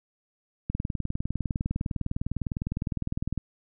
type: click train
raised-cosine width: 5 ms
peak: -16 dBFS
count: 54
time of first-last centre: 0.7-3.377 s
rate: 19.8 Hz
effects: none